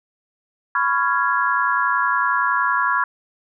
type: chord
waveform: sine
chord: C# dominant seventh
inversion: third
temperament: just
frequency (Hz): 997.9 / 1108.7 / 1385.9 / 1663.1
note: B5 / C#6 / E#6 / G#6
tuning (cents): +18 / 0 / -14 / +2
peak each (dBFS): -22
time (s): 0.75-3.04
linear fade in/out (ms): 2
effects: none